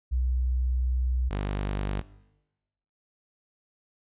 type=tone pair in turn; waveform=sine / sawtooth; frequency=62.7 / 49.77 Hz; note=B1 / G1; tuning=+27 / +27 cents; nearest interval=major third; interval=400 cents; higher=first; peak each=-23 dBFS; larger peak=neither; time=0.11-1.3 / 1.3-2.02 s; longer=first; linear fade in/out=20 ms; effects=noise-tail reverb RT60 1.0 s tail -19 dB re dry + resampled to 8000 Hz